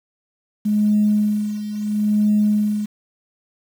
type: tone with tremolo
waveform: sine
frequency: 210 Hz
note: G#3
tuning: 19 cents sharp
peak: -12 dBFS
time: 0.65-2.86 s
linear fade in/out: 10 ms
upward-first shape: sine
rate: 0.74 Hz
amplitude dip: 75%
effects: tanh soft clip ceiling -8 dBFS + 7-bit